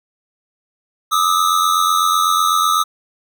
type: tone pair together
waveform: square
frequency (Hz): 1199 / 1287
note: D6 / E6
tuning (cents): +36 / -42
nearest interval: minor second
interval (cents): 122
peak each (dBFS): -17 / -16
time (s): 1.11-2.84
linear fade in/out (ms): 20
effects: none